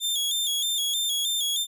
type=tone with vibrato; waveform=sawtooth; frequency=3458 Hz; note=A7; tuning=31 cents flat; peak=-21 dBFS; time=0-1.67 s; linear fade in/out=50 ms; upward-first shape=square; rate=3.2 Hz; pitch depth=63 cents each way; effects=none

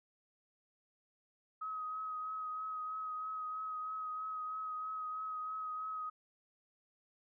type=tone with vibrato; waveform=sine; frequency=1267 Hz; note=D#6; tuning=31 cents sharp; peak=-38 dBFS; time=1.61-6.1 s; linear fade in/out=10 ms; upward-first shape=triangle; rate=3.1 Hz; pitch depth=24 cents each way; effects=none

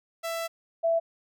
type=tone pair in turn; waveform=sawtooth / sine; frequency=664 / 664 Hz; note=E5 / E5; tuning=+12 / +12 cents; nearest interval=unison; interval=0 cents; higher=neither; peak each=-26 / -21 dBFS; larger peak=second; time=0.23-0.48 / 0.83-1 s; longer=first; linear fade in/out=20 ms; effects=none

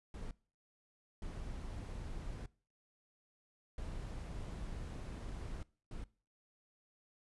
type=noise bursts at uneven times; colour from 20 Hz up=brown; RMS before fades=-44 dBFS; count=4; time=0.14-0.31 / 1.22-2.46 / 3.78-5.63 / 5.91-6.04 s; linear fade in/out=2 ms; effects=noise-tail reverb RT60 0.4 s tail -22 dB re dry + resampled to 24000 Hz

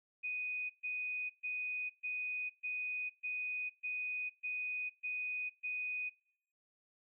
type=tone bursts; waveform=sine; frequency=2489 Hz; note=D#7; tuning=in tune; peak=-36 dBFS; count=10; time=0.23-6.1 s; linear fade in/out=20 ms; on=470 ms; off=130 ms; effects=noise-tail reverb RT60 0.7 s tail -24 dB re dry

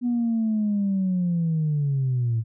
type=linear sweep; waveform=sine; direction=down; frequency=246 to 110 Hz; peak=-19 dBFS; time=0.01-2.44 s; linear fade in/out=50 ms; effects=tanh soft clip ceiling -17 dBFS

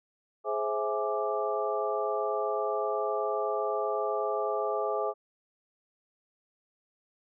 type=tone cluster; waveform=sine; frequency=420.1 / 528 / 659 / 834 / 1177 Hz; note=G#4 / C5 / E5 / G#5 / D6; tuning=+20 / +16 / -1 / +7 / +3 cents; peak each=-32 / -34 / -33 / -36 / -35 dBFS; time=0.44-5.14 s; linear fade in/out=50 ms; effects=none

